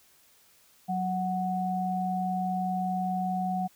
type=tone pair together; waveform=sine; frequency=185 / 740 Hz; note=F#3 / F#5; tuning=0 / 0 cents; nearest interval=2 octaves; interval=2400 cents; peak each=-30 / -29 dBFS; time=0.88-3.68 s; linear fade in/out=20 ms; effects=white hiss -61 dBFS RMS until 3.75 s